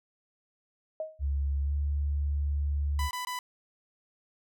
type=tone with exponential decay; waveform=sine; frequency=629 Hz; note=D#5; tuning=19 cents sharp; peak=-28 dBFS; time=1-1.23 s; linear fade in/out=2 ms; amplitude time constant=49 ms
type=tone with pitch glide; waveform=sine; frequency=70 to 72.05 Hz; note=C#2 to D2; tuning=+18 to -33 cents; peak=-26 dBFS; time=1.19-3.1 s; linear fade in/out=50 ms; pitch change=+49 cents; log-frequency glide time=1.63-1.72 s
type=tone bursts; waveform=sawtooth; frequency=996 Hz; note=B5; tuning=14 cents sharp; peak=-29 dBFS; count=3; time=2.99-3.39 s; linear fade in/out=2 ms; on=120 ms; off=20 ms
effects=none